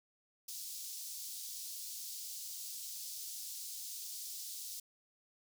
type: high-pass noise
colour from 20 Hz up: pink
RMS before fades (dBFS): -45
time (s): 0.48-4.8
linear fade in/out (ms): 5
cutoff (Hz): 4500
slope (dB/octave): 24
effects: none